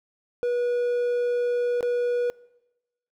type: tone with dropouts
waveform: triangle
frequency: 485.2 Hz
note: B4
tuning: 31 cents flat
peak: -20 dBFS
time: 0.43-2.3 s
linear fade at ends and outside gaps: 0 ms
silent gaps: 1.808-1.828 s
effects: noise-tail reverb RT60 1.0 s tail -23 dB re dry